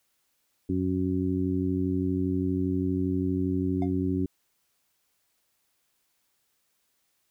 harmonic tone, 92.5 Hz, F#2, in tune, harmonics 1 / 2 / 3 / 4, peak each -31 / -31 / -27 / -33 dBFS, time 0.69-4.26 s, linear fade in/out 5 ms
triangle tone with exponential decay, 708 Hz, F5, 23 cents sharp, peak -28 dBFS, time 3.82-3.93 s, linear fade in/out 2 ms, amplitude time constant 22 ms
effects white hiss -73 dBFS RMS until 7.3 s

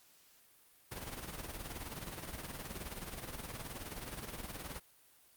pink noise with tremolo, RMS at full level -42 dBFS, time 0.91-4.8 s, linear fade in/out 10 ms, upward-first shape sine, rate 19 Hz, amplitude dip 60%, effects white hiss -65 dBFS RMS until 5.36 s + Opus 48 kbps

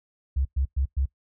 sine tone bursts, 67.4 Hz, C#2, 48 cents flat, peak -21 dBFS, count 4, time 0.36-1.058 s, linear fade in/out 10 ms, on 92 ms, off 110 ms, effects noise-tail reverb RT60 0.1 s tail -19 dB re dry

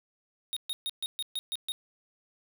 square tone bursts, 3729 Hz, A#7, in tune, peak -31 dBFS, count 8, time 0.53-1.72 s, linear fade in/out 0 ms, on 35 ms, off 130 ms, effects none

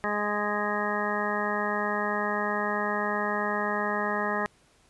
harmonic tone, 207.7 Hz, G#3, in tune, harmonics 1 / 2 / 3 / 4 / 5 / 6 / 8 / 9, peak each -34 / -34 / -34 / -34 / -34 / -34 / -34 / -34 dBFS, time 0.04-4.46 s, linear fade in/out 0 ms, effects pink hiss -62 dBFS RMS until 4.89 s + resampled to 24000 Hz

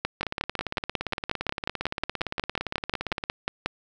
two click trains, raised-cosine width 0.3 ms, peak -9 / -13 dBFS, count 21 / 54, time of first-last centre 0.05-3.66 / 0.21-3.239 s, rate 5.54 / 17.5 Hz, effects none

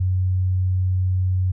sine tone, 92.5 Hz, F#2, in tune, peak -17 dBFS, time 0-1.52 s, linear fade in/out 10 ms, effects none

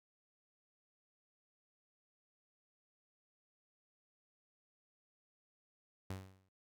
sawtooth tone with exponential decay, 95 Hz, F#2, 46 cents sharp, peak -35 dBFS, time 6.1-6.49 s, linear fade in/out 5 ms, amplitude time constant 84 ms, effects noise-tail reverb RT60 0.1 s tail -20 dB re dry

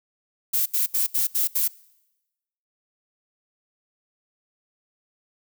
violet noise bursts, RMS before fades -22 dBFS, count 6, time 0.53-1.68 s, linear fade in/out 10 ms, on 130 ms, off 74 ms, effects noise-tail reverb RT60 1.0 s tail -23 dB re dry

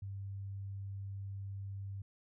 sine tone, 98.4 Hz, G2, 7 cents sharp, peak -40 dBFS, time 0.02-2.02 s, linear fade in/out 5 ms, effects none

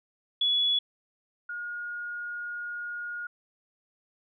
sine tone pair in turn, 3396 / 1432.8 Hz, G#7 / F6, +38 / +44 cents, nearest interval octave + minor third, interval 1494 cents, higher first, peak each -22 / -33 dBFS, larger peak first, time 0.41-0.79 / 1.49-3.27 s, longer second, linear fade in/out 5 ms, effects none

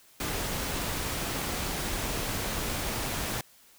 pink noise, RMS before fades -32 dBFS, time 0.2-3.41 s, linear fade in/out 2 ms, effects white hiss -58 dBFS RMS until 3.78 s

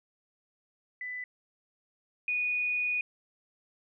sine tone pair in turn, 1995 / 2468 Hz, B6 / D#7, +17 / -15 cents, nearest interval major third, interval 368 cents, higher second, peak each -35 / -27 dBFS, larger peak second, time 1.01-1.24 / 2.28-3.01 s, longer second, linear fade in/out 2 ms, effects none

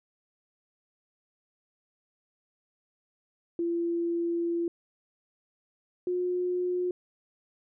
sine tone pair in turn, 340.3 / 359.5 Hz, F4 / F#4, -45 / -50 cents, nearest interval minor second, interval 95 cents, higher second, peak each -26 dBFS, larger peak neither, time 3.59-4.68 / 6.07-6.91 s, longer first, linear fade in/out 2 ms, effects none

